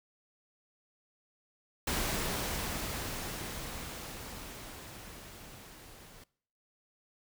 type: noise with level ramp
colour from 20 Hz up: pink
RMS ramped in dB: -32 to -54 dBFS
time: 1.87-6.24 s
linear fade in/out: 5 ms
effects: noise-tail reverb RT60 0.6 s tail -23 dB re dry